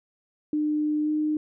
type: tone with pitch glide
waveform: sine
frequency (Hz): 301.7 to 305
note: D4 to D#4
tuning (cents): +47 to -34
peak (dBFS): -22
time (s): 0.53-1.37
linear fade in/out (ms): 2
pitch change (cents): +19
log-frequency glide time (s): 1.03-1.1
effects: none